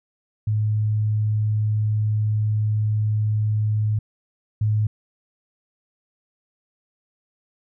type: tone pair in turn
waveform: sine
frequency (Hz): 107 / 107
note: A2 / A2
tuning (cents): -48 / -48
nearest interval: unison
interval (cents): 0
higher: neither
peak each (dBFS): -18 / -17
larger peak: second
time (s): 0.47-3.99 / 4.61-4.87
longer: first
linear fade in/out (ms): 5
effects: none